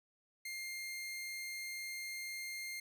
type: tone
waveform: sawtooth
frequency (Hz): 2114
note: C7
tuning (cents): +17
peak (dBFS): -38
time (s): 0.45-2.8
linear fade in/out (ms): 5
effects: none